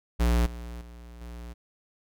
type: tone with level steps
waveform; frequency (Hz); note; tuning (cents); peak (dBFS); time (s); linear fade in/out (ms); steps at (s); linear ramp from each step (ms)
square; 59; A#1; +22; -21 / -37 / -44 / -39; 0.19-1.54; 20; 0.46 / 0.81 / 1.21; 2
effects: none